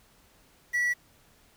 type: tone with quantisation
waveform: triangle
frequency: 1946 Hz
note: B6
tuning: 26 cents flat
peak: -22 dBFS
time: 0.73-0.94 s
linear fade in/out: 20 ms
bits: 8
effects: pink hiss -61 dBFS RMS until 1.56 s